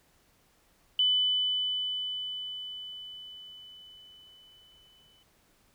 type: tone with exponential decay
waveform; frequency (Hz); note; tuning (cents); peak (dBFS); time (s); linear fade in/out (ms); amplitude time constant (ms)
sine; 3000; F#7; +23; -21; 0.99-5.23; 2; 920
effects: pink hiss -66 dBFS RMS until 5.74 s